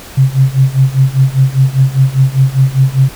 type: tone with tremolo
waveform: sine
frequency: 133.4 Hz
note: C3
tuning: 34 cents sharp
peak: -3 dBFS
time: 0.17-3.09 s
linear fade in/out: 10 ms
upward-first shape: sine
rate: 5 Hz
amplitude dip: 90%
effects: pink hiss -32 dBFS RMS until 3.15 s